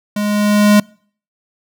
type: tone with level ramp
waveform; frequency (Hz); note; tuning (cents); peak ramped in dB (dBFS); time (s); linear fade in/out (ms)
square; 207.7; G#3; 0; -17 to -6; 0.16-0.8; 5
effects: noise-tail reverb RT60 0.5 s tail -26 dB re dry